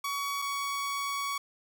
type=tone pair in turn; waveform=sawtooth; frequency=1127 / 1122.8 Hz; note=C#6 / C#6; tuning=+28 / +22 cents; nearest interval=unison; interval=6 cents; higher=first; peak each=-27 dBFS; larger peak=neither; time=0.04-0.42 / 0.42-1.38 s; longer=second; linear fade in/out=5 ms; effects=none

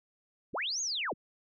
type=linear two-way sweep; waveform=sine; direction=up then down; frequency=36.71 to 6770 to 36.71 Hz; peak=-31 dBFS; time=0.53-1.14 s; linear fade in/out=20 ms; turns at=0.81 s; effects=none

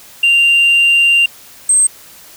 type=tone pair in turn; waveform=sine; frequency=2781 / 8334 Hz; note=F7 / C9; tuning=-8 / -8 cents; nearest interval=octave + perfect fifth; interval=1900 cents; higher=second; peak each=-5 / -5 dBFS; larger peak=neither; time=0.23-1.26 / 1.69-1.87 s; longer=first; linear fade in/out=5 ms; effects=tanh soft clip ceiling -5 dBFS + white hiss -39 dBFS RMS until 2.36 s

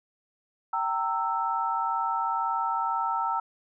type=tone cluster; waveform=sine; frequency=777 / 919 / 1320 Hz; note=G5 / A#5 / E6; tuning=-16 / -25 / +2 cents; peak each=-32 / -28 / -29 dBFS; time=0.73-3.4 s; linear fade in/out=5 ms; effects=none

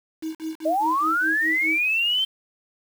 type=tone with tremolo; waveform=sine; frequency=318.3 Hz; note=D#4; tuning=39 cents sharp; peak=-25 dBFS; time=0.22-1.79 s; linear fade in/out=10 ms; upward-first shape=sine; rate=4.9 Hz; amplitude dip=100%
type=linear sweep; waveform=sine; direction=up; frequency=592 to 3136 Hz; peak=-19 dBFS; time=0.65-2.25 s; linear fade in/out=10 ms
effects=7-bit

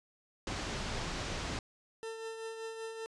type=low-pass noise; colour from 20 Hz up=pink; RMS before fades=-38 dBFS; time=0.47-1.59 s; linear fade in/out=2 ms; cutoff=6800 Hz; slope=24 dB/octave
type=tone with tremolo; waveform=40% pulse; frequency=448.8 Hz; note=A4; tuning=34 cents sharp; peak=-37 dBFS; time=2.03-3.06 s; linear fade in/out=0 ms; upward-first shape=triangle; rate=5.2 Hz; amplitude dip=50%
effects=resampled to 24000 Hz

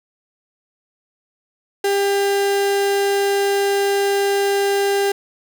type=tone; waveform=35% pulse; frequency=398.9 Hz; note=G4; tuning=30 cents sharp; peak=-14 dBFS; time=1.84-5.12 s; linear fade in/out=5 ms; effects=none

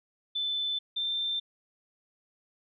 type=tone pair in turn; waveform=sine; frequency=3520 / 3571 Hz; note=A7 / A7; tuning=0 / +25 cents; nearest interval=unison; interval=25 cents; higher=second; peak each=-28 dBFS; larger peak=neither; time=0.35-0.79 / 0.96-1.4 s; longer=neither; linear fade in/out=10 ms; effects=none

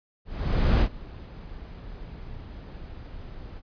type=noise with ADSR envelope; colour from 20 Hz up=brown; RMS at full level=-18 dBFS; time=0.25-3.62 s; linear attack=560 ms; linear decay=75 ms; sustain=-22 dB; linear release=44 ms; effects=resampled to 11025 Hz

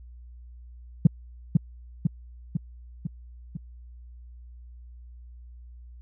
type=tone with echo; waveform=sine; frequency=158.9 Hz; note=D#3; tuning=37 cents sharp; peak=-8 dBFS; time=1.05-1.07 s; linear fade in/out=5 ms; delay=500 ms; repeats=5; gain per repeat=-4 dB; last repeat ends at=3.57 s; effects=tanh soft clip ceiling -6 dBFS + added 60 Hz sine -43 dBFS peak until 6.01 s

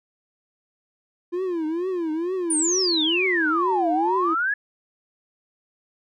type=tone with vibrato; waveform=triangle; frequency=342 Hz; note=F4; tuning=36 cents flat; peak=-21 dBFS; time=1.32-4.35 s; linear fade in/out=20 ms; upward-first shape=triangle; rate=2.2 Hz; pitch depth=200 cents each way
type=exponential two-way sweep; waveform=sine; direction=down then up; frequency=9720 to 668 to 1724 Hz; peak=-20 dBFS; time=2.5-4.54 s; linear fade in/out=5 ms; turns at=3.88 s
effects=none

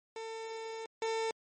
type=tone pair in turn; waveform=30% pulse; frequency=448.3 / 448.3 Hz; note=A4 / A4; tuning=+32 / +32 cents; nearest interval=unison; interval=0 cents; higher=neither; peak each=-37 / -29 dBFS; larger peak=second; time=0.16-0.86 / 1.02-1.31 s; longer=first; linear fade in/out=2 ms; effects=MP3 32 kbps

